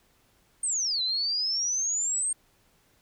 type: exponential two-way sweep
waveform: sine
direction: down then up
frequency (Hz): 8870 to 3954 to 8610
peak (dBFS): -25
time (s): 0.63-2.33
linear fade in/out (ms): 5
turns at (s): 1.02
effects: pink hiss -65 dBFS RMS until 3.01 s